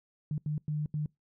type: tone bursts at uneven times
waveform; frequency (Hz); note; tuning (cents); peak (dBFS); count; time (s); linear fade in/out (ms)
sine; 150.6; D3; +44; -29; 4; 0.31-0.38 / 0.46-0.58 / 0.68-0.86 / 0.94-1.06; 2
effects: noise-tail reverb RT60 0.2 s tail -25 dB re dry